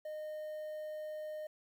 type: tone with quantisation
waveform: triangle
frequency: 614 Hz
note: D#5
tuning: 23 cents flat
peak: -38 dBFS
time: 0.05-1.47 s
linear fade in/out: 5 ms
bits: 11
effects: none